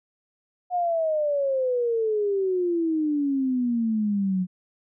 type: exponential sweep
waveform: sine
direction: down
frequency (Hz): 728 to 180.2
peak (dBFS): -21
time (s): 0.7-4.47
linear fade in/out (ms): 50
effects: none